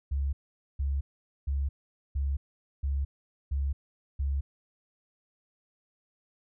sine tone bursts, 69.3 Hz, C#2, in tune, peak -26 dBFS, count 7, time 0.11-4.41 s, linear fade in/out 10 ms, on 220 ms, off 460 ms, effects none

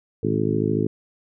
harmonic tone with a mistuned harmonic, 53.6 Hz, A1, 45 cents flat, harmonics 2 / 3 / 4 / 5 / 6 / 7 / 8, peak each -27 / -27 / -27 / -27 / -27 / -27 / -27 dBFS, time 0.23-0.87 s, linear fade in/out 5 ms, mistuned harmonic 2, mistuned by +76 cents, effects none

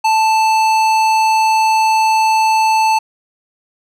sine tone with tanh clipping, 880 Hz, A5, in tune, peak -12 dBFS, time 0.04-2.99 s, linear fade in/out 10 ms, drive 17 dB, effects none

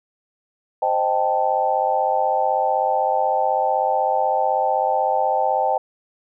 sine chord, A half-diminished seventh, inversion first, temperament equal, 523.3 / 622.3 / 784 / 880 Hz, C5 / Eb5 / G5 / A5, 0 / 0 / 0 / 0 cents, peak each -24 / -24 / -20 / -23 dBFS, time 0.82-5.78 s, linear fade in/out 5 ms, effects none

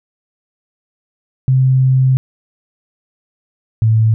sine tone pair in turn, 130.81 / 110.92 Hz, C3 / A2, 0 / +14 cents, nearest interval minor third, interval 286 cents, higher first, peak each -8 dBFS, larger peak neither, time 1.48-2.17 / 3.82-4.14 s, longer first, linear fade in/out 0 ms, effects none

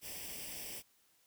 white noise with comb filter, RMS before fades -45 dBFS, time 0.01-0.83 s, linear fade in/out 50 ms, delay 0.37 ms, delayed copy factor +0.75, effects white hiss -71 dBFS RMS until 1.26 s

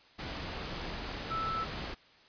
sine tone in noise, 1318.5 Hz, E6, in tune, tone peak -32 dBFS, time 1.3-1.65 s, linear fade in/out 20 ms, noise pink, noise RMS -39 dBFS, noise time 0.18-1.95 s, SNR +4 dB, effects white hiss -60 dBFS RMS until 2.28 s + resampled to 11025 Hz

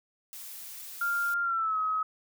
blue noise, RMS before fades -43 dBFS, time 0.33-1.34 s, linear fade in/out 0 ms
sine tone with pitch glide, 1396.9 to 1273.6 Hz, F6 to D#6, 0 to +40 cents, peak -26 dBFS, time 1.01-2.03 s, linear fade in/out 5 ms, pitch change -160 cents, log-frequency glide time 1.42-1.78 s
effects none

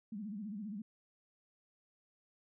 sine tone with vibrato, 207.7 Hz, G#3, in tune, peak -40 dBFS, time 0.12-0.82 s, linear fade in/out 5 ms, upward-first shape sine, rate 15 Hz, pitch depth 140 cents each way, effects none

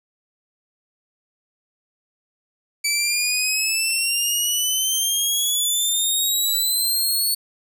15% pulse exponential sweep, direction up, 2300 to 4435 Hz, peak -12 dBFS, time 2.84-7.35 s, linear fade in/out 10 ms, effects none

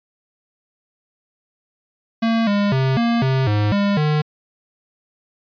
square tone with pitch steps, 227.5 / 203.2 / 132.5 / 233.9 / 132.4 / 104.7 / 201.7 / 151.5 Hz, A#3 / G#3 / C3 / A#3 / C3 / G#2 / G3 / D#3, -42 / -38 / +22 / +6 / +21 / +15 / +50 / -46 cents, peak -16 dBFS, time 2.22-4.22 s, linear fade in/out 10 ms, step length 250 ms, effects resampled to 11025 Hz

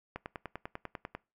click train, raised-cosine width 0.5 ms, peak -23 dBFS, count 11, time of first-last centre 0.16-1.15 s, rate 10.1 Hz, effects noise-tail reverb RT60 0.3 s tail -23 dB re dry

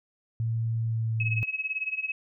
sine tone with pitch glide, 113.8 to 111.97 Hz, A#2 to A2, -41 to +31 cents, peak -25 dBFS, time 0.4-1.43 s, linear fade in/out 0 ms, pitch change -28 cents, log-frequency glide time 0.79-1.16 s
sine tone with tremolo, 2565 Hz, E7, 48 cents flat, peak -25 dBFS, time 1.2-2.12 s, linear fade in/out 2 ms, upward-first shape sine, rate 18 Hz, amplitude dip 85%
effects none

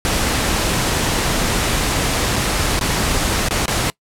pink noise with dropouts, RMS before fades -18 dBFS, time 0.05-3.9 s, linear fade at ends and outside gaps 0 ms, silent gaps 2.359-2.363 / 2.792-2.811 / 3.485-3.509 / 3.657-3.68 s, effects noise-tail reverb RT60 0.1 s tail -23 dB re dry + low-pass 11000 Hz 12 dB/octave

